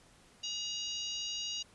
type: harmonic tone with a mistuned harmonic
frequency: 952 Hz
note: A#5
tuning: 36 cents sharp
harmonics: 3 / 4 / 5 / 6 / 7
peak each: -39 / -43 / -43 / -47 / -44 dBFS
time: 0.43-1.63 s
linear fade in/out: 10 ms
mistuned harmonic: 7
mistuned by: -27 cents
effects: pink hiss -62 dBFS RMS until 1.74 s + resampled to 24000 Hz